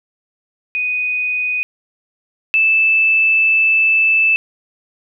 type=tone pair in turn; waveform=sine; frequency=2489 / 2633 Hz; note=D#7 / E7; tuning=0 / -3 cents; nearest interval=minor second; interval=97 cents; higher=second; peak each=-16 / -10 dBFS; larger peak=second; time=0.75-1.63 / 2.54-4.36 s; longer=second; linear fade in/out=0 ms; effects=none